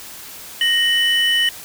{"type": "tone pair together", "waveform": "triangle", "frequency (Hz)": [1864.7, 2987], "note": ["A#6", "F#7"], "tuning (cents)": [0, 16], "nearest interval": "minor sixth", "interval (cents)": 816, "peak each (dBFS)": [-17, -14], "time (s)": [0.61, 1.49], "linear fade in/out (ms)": 2, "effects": ["white hiss -36 dBFS RMS until 1.64 s"]}